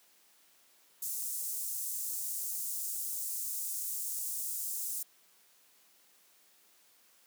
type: high-pass noise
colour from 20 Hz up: pink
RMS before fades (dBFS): -37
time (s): 1.02-5.03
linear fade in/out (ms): 5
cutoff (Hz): 7500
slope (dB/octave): 24
effects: white hiss -65 dBFS RMS until 7.26 s + high-pass 200 Hz 12 dB/octave